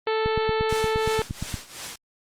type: harmonic tone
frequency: 440 Hz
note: A4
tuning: in tune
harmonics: 1 / 2 / 3 / 4 / 5 / 6 / 7 / 8 / 9 / 10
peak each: -23 / -29 / -33 / -35 / -37 / -39 / -40 / -41 / -42 / -43 dBFS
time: 0.07-1.22 s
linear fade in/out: 2 ms
type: click train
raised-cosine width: 5 ms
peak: -16 dBFS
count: 12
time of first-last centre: 0.26-1.542 s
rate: 8.58 Hz
type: noise with tremolo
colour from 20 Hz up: white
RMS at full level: -32 dBFS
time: 0.69-1.96 s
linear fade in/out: 5 ms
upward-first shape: triangle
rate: 2.8 Hz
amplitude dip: 85%
effects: low-pass 9000 Hz 12 dB/octave + Opus 32 kbps